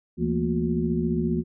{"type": "tone cluster", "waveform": "sine", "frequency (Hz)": [74.8, 166.5, 219.9, 234.6, 361.4], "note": ["D2", "E3", "A3", "A#3", "F#4"], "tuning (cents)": [32, 18, -1, 11, -41], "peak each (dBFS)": [-33, -26, -30, -27, -29], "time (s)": [0.17, 1.44], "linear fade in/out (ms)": 50, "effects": []}